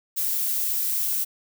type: noise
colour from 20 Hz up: violet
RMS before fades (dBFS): -25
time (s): 0.16-1.25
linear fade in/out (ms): 20
effects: none